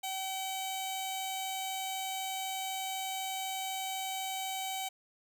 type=tone with notch filter; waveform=15% pulse; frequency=764 Hz; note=G5; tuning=45 cents flat; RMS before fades=-37 dBFS; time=0.03-4.89 s; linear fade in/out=10 ms; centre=1600 Hz; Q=0.79; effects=none